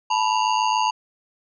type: ring-modulated tone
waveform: square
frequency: 932.3 Hz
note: A#5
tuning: in tune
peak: -16 dBFS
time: 0.1-0.91 s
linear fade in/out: 10 ms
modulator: 53.5 Hz
effects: resampled to 16000 Hz